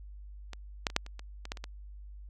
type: clicks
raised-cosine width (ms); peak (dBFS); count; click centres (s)
0.2; -24 / -10 / -27 / -7 / -29 / -27 / -24 / -17 / -27 / -22; 10; 0.533 / 0.868 / 0.901 / 0.964 / 1.064 / 1.194 / 1.454 / 1.519 / 1.572 / 1.641
effects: added 50 Hz sine -44 dBFS peak until 2.29 s + AAC 64 kbps